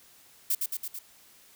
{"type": "noise with echo", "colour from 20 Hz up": "violet", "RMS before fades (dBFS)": -26, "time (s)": [0.5, 0.55], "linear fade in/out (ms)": 5, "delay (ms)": 110, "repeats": 4, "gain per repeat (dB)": -3, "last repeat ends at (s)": 0.99, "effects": ["white hiss -57 dBFS RMS until 1.55 s"]}